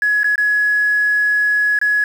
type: tone with dropouts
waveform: triangle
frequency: 1684 Hz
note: G#6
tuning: 24 cents sharp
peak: -9 dBFS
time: 0.02-2.04 s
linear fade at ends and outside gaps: 2 ms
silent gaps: 0.233-0.243 / 0.357-0.379 / 1.789-1.814 s
effects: tanh soft clip ceiling -10 dBFS + 7-bit